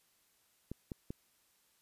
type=clicks; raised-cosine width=3 ms; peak=-27 dBFS; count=3; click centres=0.716 / 0.918 / 1.105 s; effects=white hiss -72 dBFS RMS until 1.81 s + resampled to 32000 Hz

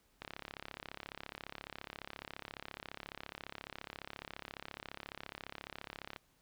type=click train; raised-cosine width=0.3 ms; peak=-27 dBFS; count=206; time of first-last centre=0.22-6.162 s; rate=34.5 Hz; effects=pink hiss -72 dBFS RMS until 6.41 s

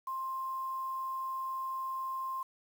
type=tone with quantisation; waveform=sine; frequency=1054 Hz; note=C6; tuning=12 cents sharp; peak=-34 dBFS; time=0.07-2.43 s; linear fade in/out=5 ms; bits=9; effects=none

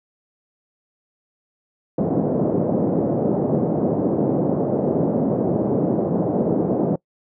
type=band-pass noise; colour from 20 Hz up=pink; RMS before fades=-20 dBFS; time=1.98-6.96 s; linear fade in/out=5 ms; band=150 to 600 Hz; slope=24 dB/octave; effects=noise-tail reverb RT60 0.1 s tail -23 dB re dry

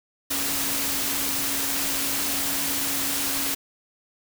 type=tone in noise; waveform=sine; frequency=277.2 Hz; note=C#4; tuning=in tune; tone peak=-36 dBFS; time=0.3-3.55 s; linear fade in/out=10 ms; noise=white; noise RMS=-26 dBFS; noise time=0.3-3.55 s; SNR=-13 dB; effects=none

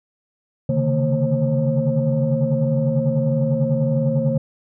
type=tone cluster; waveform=sine; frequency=134.6 / 143.8 / 154.7 / 228.6 / 535 Hz; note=C3 / D3 / D#3 / A#3 / C5; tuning=+49 / -36 / -10 / -34 / +38 cents; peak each=-22 dBFS; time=0.69-4.38 s; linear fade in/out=5 ms; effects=tanh soft clip ceiling -9 dBFS

